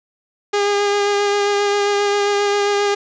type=tone with vibrato; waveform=sawtooth; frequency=407 Hz; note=G#4; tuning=35 cents flat; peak=-11 dBFS; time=0.53-2.95 s; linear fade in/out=10 ms; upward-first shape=sine; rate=7.5 Hz; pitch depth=15 cents each way; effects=resampled to 16000 Hz + 7-bit